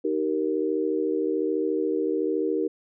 sine chord, Eb major, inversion none, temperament equal with one note detuned, 311.1 / 385 / 466.2 Hz, Eb4 / G4 / Bb4, 0 / -31 / 0 cents, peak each -27 dBFS, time 0.04-2.68 s, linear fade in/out 10 ms, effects none

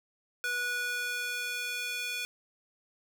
square tone with high-pass filter sweep, 488.7 Hz, B4, 18 cents flat, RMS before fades -34 dBFS, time 0.44-2.25 s, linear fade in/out 0 ms, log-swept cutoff 1400 to 2400 Hz, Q 2.1, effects none

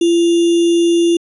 sine tone with sample-and-hold, 340.2 Hz, F4, 45 cents flat, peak -9 dBFS, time 0.01-1.17 s, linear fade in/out 5 ms, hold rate 3150 Hz, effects resampled to 24000 Hz

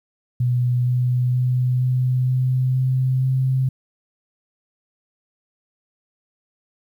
sine tone with pitch steps, 123.5 / 124.72 / 125.95 / 127.19 / 128.45 / 129.71 / 130.99 Hz, B2 / B2 / B2 / C3 / C3 / C3 / C3, 0 / +17 / +34 / -49 / -32 / -15 / +2 cents, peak -16 dBFS, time 0.4-3.69 s, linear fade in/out 5 ms, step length 470 ms, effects 9-bit

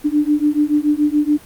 sine beating tone pair, 293.7 / 300.7 Hz, D4 / D4, 0 / +41 cents, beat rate 7 Hz, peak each -16 dBFS, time 0.04-1.38 s, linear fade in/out 20 ms, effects pink hiss -43 dBFS RMS until 1.45 s + Opus 32 kbps

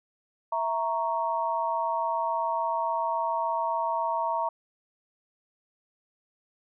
sine chord, A# diminished, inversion second, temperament equal, 659.3 / 932.3 / 1108.7 Hz, E5 / A#5 / C#6, 0 / 0 / 0 cents, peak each -31 / -27 / -33 dBFS, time 0.52-4.49 s, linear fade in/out 5 ms, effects none

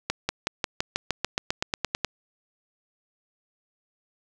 accelerating click train, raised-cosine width 0.2 ms, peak -7 dBFS, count 15, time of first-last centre 0.1-2.047 s, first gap 190 ms, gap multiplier 0.95, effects none

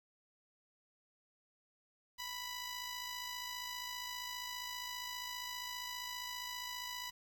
10% pulse tone with amplitude modulation, 987.8 Hz, B5, in tune, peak -31 dBFS, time 2.18-7.11 s, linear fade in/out 20 ms, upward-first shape sine, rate 55 Hz, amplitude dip 45%, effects 10-bit

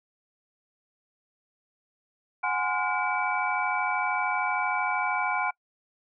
sine tone cluster, 736 / 829 / 1034 / 1426 / 2301 Hz, F#5 / G#5 / C6 / F6 / D7, -9 / -3 / -21 / +36 / -36 cents, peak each -31 dBFS, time 2.43-5.51 s, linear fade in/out 10 ms, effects noise-tail reverb RT60 0.1 s tail -26 dB re dry

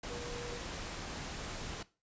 sine tone in noise, 479.9 Hz, B4, 50 cents flat, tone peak -44 dBFS, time 0.1-0.58 s, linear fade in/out 5 ms, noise pink, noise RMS -42 dBFS, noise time 0.03-1.83 s, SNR -5 dB, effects noise-tail reverb RT60 0.3 s tail -18 dB re dry + resampled to 16000 Hz

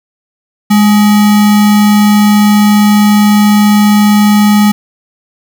sine tone with sample-and-hold, 207.7 Hz, G#3, in tune, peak -3 dBFS, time 0.7-4.72 s, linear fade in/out 10 ms, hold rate 1050 Hz, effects none

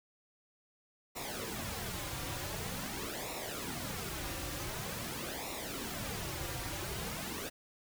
pink noise with flanger, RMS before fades -40 dBFS, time 1.15-7.5 s, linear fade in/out 20 ms, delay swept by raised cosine 0.63 to 4.73 ms, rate 0.46 Hz, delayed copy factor -0.7, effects none

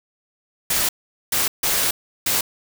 white noise bursts at uneven times, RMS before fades -20 dBFS, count 4, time 0.7-0.89 / 1.32-1.48 / 1.63-1.91 / 2.26-2.41 s, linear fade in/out 5 ms, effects none

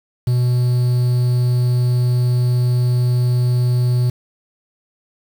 triangle tone with quantisation, 123.47 Hz, B2, in tune, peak -11 dBFS, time 0.27-4.1 s, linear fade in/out 5 ms, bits 6, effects none

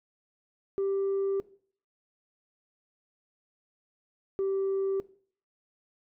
sine tone pair in turn, 392 / 388.6 Hz, G4 / G4, 0 / -15 cents, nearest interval unison, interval 15 cents, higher first, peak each -24 dBFS, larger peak neither, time 0.78-1.4 / 4.39-5 s, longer first, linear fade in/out 0 ms, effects noise-tail reverb RT60 0.5 s tail -19 dB re dry + tanh soft clip ceiling -24 dBFS

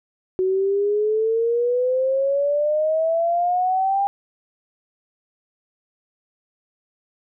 sine exponential sweep, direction up, 370 to 804 Hz, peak -17 dBFS, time 0.39-4.07 s, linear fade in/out 0 ms, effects none

